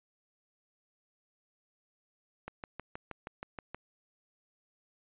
click train, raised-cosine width 0.5 ms, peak -25 dBFS, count 9, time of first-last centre 2.48-3.746 s, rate 6.32 Hz, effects resampled to 8000 Hz

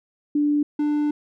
sine / triangle tone pair in turn, 293.7 / 296.4 Hz, D4 / D4, 0 / +16 cents, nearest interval unison, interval 16 cents, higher second, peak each -17 dBFS, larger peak neither, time 0.35-0.63 / 0.79-1.11 s, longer second, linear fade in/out 5 ms, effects none

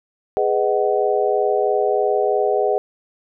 sine chord, G# minor seventh, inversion none, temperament just, 415.3 / 498.4 / 623 / 747.5 Hz, G#4 / B4 / D#5 / F#5, 0 / +16 / +2 / +17 cents, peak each -19 / -22 / -22 / -22 dBFS, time 0.37-2.78 s, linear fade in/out 0 ms, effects none

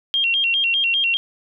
sine tone with vibrato, 2965 Hz, F#7, 3 cents sharp, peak -16 dBFS, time 0.14-1.17 s, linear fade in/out 0 ms, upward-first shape square, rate 5 Hz, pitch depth 140 cents each way, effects none

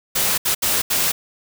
white noise bursts at uneven times, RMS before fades -19 dBFS, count 4, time 0.15-0.38 / 0.45-0.55 / 0.62-0.82 / 0.9-1.12 s, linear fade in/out 10 ms, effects none

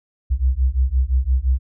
sine beating tone pair, 61.74 / 67.54 Hz, B1 / C#2, 0 / -44 cents, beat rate 5.8 Hz, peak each -18 dBFS, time 0.3-1.59 s, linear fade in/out 20 ms, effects none

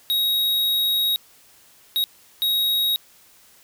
square tone bursts at uneven times, 3791 Hz, A#7, 28 cents sharp, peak -19 dBFS, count 3, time 0.1-1.16 / 1.96-2.04 / 2.42-2.96 s, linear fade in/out 0 ms, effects white hiss -53 dBFS RMS until 3.63 s

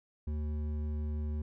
sine tone with hard clipping, 75.5 Hz, D2, 48 cents sharp, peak -34 dBFS, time 0.27-1.42 s, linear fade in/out 5 ms, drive 9 dB, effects none

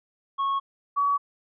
triangle / sine tone pair in turn, 1100 / 1133.5 Hz, C#6 / C#6, -14 / +38 cents, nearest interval minor second, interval 52 cents, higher second, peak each -21 / -20 dBFS, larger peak second, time 0.38-0.6 / 0.96-1.18 s, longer neither, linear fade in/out 20 ms, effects resampled to 11025 Hz

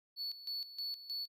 triangle tone with tremolo, 4435 Hz, C#8, in tune, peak -36 dBFS, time 0.16-1.28 s, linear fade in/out 50 ms, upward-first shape square, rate 3.2 Hz, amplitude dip 75%, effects none

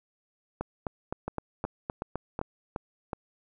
two click trains, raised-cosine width 1 ms, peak -18 / -17 dBFS, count 6 / 8, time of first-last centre 1.28-3.132 / 0.61-2.414 s, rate 2.7 / 3.88 Hz, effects none

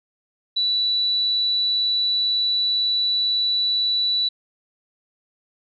sine tone, 3951 Hz, B7, in tune, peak -18 dBFS, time 0.56-4.29 s, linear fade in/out 10 ms, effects none

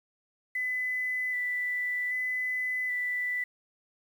sine tone with vibrato, 1995 Hz, B6, 17 cents sharp, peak -28 dBFS, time 0.55-3.44 s, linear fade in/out 5 ms, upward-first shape square, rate 0.64 Hz, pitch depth 11 cents each way, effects 9-bit

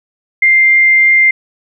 sine tone, 2099 Hz, C7, 5 cents sharp, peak -5 dBFS, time 0.42-1.31 s, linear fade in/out 5 ms, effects none

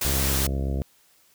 white noise, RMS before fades -26 dBFS, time 0.01-0.47 s, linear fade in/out 5 ms
harmonic tone, 67.8 Hz, C#2, 38 cents flat, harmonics 1 / 2 / 3 / 4 / 5 / 6 / 7 / 8 / 9 / 10, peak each -25 / -31 / -35 / -37 / -39 / -41 / -42 / -43 / -44 / -45 dBFS, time 0.05-0.82 s, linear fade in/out 0 ms
effects white hiss -60 dBFS RMS until 1.34 s

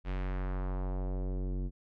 square tone with low-pass filter sweep, 46.57 Hz, F#1, 12 cents sharp, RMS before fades -34 dBFS, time 0.04-1.71 s, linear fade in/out 50 ms, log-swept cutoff 2800 to 280 Hz, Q 1.3, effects none

